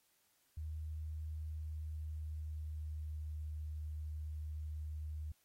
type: tone with pitch glide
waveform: sine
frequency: 77.78 to 76.66 Hz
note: D#2 to D#2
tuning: 0 to -25 cents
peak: -40 dBFS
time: 0.57-5.32 s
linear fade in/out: 5 ms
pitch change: -25 cents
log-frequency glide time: 1.39-3.33 s
effects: white hiss -75 dBFS RMS until 5.44 s + AAC 48 kbps